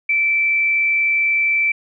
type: tone with frequency modulation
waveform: sine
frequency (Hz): 2328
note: D7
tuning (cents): -16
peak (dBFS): -14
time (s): 0.09-1.72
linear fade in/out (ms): 5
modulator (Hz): 72.8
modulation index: 0.36
effects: none